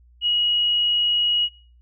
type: tone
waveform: sine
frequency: 2900 Hz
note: F#7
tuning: 35 cents flat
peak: -18 dBFS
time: 0.21-1.49 s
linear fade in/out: 50 ms
effects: noise-tail reverb RT60 0.4 s tail -20 dB re dry + added 60 Hz sine -50 dBFS peak until 1.81 s